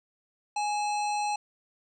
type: harmonic tone with a mistuned harmonic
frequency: 831 Hz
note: G#5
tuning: 1 cent sharp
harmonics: 1 / 3 / 5 / 7 / 9 / 10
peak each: -27 / -37 / -41 / -44 / -46 / -47 dBFS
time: 0.56-1.36 s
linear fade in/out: 5 ms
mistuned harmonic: 3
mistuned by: +80 cents
effects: none